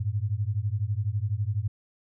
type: beating tone pair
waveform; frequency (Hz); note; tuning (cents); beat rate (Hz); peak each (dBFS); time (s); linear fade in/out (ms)
sine; 98 / 110; G2 / A2; 0 / 0; 12; -28; 0-1.68; 10
effects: none